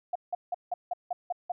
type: tone bursts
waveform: sine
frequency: 712 Hz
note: F5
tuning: 33 cents sharp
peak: -27 dBFS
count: 8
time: 0.13-1.52 s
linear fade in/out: 5 ms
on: 25 ms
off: 170 ms
effects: none